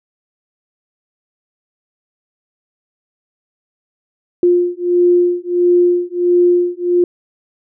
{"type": "beating tone pair", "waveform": "sine", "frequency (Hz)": [352.3, 353.8], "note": ["F4", "F4"], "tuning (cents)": [15, 23], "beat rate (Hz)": 1.5, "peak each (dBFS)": -13, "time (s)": [4.43, 7.04], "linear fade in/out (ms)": 2, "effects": []}